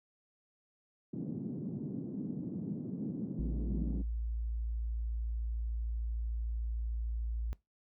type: band-pass noise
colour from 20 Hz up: white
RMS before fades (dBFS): -39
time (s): 1.13-4.02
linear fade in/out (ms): 5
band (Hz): 150 to 260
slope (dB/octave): 24
type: tone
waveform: sine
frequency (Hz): 56.7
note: A#1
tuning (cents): -47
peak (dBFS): -33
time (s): 3.39-7.53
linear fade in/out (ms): 0
effects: noise-tail reverb RT60 0.2 s tail -21 dB re dry